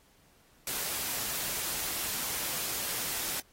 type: noise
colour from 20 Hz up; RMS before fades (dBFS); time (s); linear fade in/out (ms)
white; -34; 0.67-3.4; 2
effects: pink hiss -64 dBFS RMS until 3.52 s + AAC 48 kbps